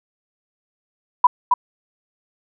sine tone with echo, 987.8 Hz, B5, in tune, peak -6 dBFS, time 1.24-1.27 s, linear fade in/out 5 ms, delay 270 ms, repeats 1, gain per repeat -5 dB, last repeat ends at 1.54 s, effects none

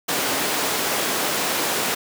pink high-pass noise, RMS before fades -23 dBFS, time 0.08-1.95 s, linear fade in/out 10 ms, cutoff 310 Hz, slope 12 dB/octave, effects none

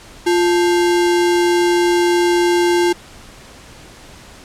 sine tone with sample-and-hold, 349.2 Hz, F4, in tune, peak -11 dBFS, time 0.26-2.93 s, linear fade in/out 10 ms, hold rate 1225 Hz, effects pink hiss -40 dBFS RMS until 4.44 s + low-pass 9000 Hz 12 dB/octave

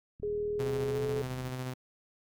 click train, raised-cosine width 5 ms, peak -36 dBFS, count 52, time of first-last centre 0.2-1.494 s, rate 39.4 Hz
sine tone with pitch glide, 415.3 to 427.2 Hz, G#4 to G#4, 0 to +49 cents, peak -30 dBFS, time 0.23-1.22 s, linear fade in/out 2 ms, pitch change +49 cents, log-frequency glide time 0.86-1.02 s
sawtooth tone with tremolo, 128 Hz, C3, 38 cents flat, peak -30 dBFS, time 0.59-1.74 s, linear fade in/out 10 ms, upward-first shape square, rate 14 Hz, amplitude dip 25%
effects Opus 48 kbps

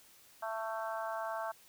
harmonic tone, 222.3 Hz, A3, 18 cents sharp, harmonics 3 / 4 / 5 / 6 / 7, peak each -39 / -41 / -43 / -45 / -46 dBFS, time 0.42-1.52 s, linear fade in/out 10 ms, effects white hiss -61 dBFS RMS until 1.68 s

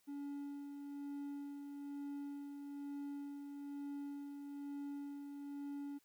triangle tone with tremolo, 284.2 Hz, C#4, 43 cents sharp, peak -40 dBFS, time 0.07-5.99 s, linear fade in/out 20 ms, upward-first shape sine, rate 1.1 Hz, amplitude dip 40%, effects white hiss -75 dBFS RMS until 6.04 s

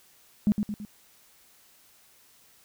sine tone with echo, 208.9 Hz, G#3, 10 cents sharp, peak -17 dBFS, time 0.47-0.52 s, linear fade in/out 0 ms, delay 110 ms, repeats 3, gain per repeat -6 dB, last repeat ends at 0.85 s, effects tanh soft clip ceiling -13 dBFS + white hiss -59 dBFS RMS until 2.64 s

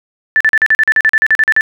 sine tone bursts, 1760 Hz, A6, in tune, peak -6 dBFS, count 15, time 0.36-1.609 s, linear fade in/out 0 ms, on 45 ms, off 41 ms, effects none

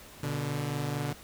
sawtooth tone pair together, 121.2 / 145.55 Hz, B2 / D3, -32 / -15 cents, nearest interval minor third, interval 317 cents, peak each -31 / -28 dBFS, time 0.23-1.13 s, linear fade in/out 5 ms, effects pink hiss -50 dBFS RMS until 1.23 s

